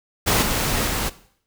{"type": "noise with level steps", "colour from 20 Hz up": "pink", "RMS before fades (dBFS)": [-18, -22, -24], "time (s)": [0.26, 1.1], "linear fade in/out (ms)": 20, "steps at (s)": [0.42, 0.87], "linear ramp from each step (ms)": 5, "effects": ["noise-tail reverb RT60 0.6 s tail -17 dB re dry"]}